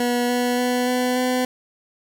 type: tone with pitch steps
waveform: 20% pulse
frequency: 242.9 / 245.3 / 247.7 / 250.2 / 252.6 Hz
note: B3 / B3 / B3 / B3 / B3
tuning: -29 / -12 / +5 / +23 / +39 cents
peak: -14 dBFS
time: 0-1.45 s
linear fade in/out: 2 ms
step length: 290 ms
effects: none